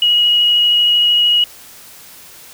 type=tone with vibrato; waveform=sine; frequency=2900 Hz; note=F#7; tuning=35 cents flat; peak=-9 dBFS; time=0.02-1.44 s; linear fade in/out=2 ms; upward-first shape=triangle; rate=13 Hz; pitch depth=11 cents each way; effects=white hiss -39 dBFS RMS until 2.53 s